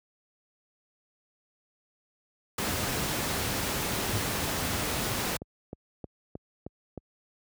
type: noise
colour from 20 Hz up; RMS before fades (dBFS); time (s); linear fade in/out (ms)
pink; -30; 2.58-5.37; 5
type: click train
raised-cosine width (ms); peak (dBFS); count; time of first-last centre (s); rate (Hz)
2; -24; 12; 3.55-6.977; 3.21
type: tone with exponential decay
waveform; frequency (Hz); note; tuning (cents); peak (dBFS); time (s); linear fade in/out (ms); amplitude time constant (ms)
sine; 103.83; G#2; 0; -22; 4.13-4.29; 5; 34
effects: high-pass 60 Hz 12 dB/octave